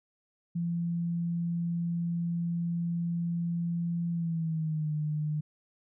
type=tone with pitch glide; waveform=sine; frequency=170.4 to 151.81 Hz; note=F3 to D#3; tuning=-42 to -42 cents; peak=-28 dBFS; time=0.55-5.41 s; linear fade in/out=10 ms; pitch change=-200 cents; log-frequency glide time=4.11-4.92 s; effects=none